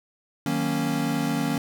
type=chord; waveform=square; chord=D# minor seventh; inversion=none; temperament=equal; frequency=155.56 / 185 / 233.1 / 277.2 Hz; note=D#3 / F#3 / A#3 / C#4; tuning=0 / 0 / 0 / 0 cents; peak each=-30 / -33 / -29 / -28 dBFS; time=0.46-1.58 s; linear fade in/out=2 ms; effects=10-bit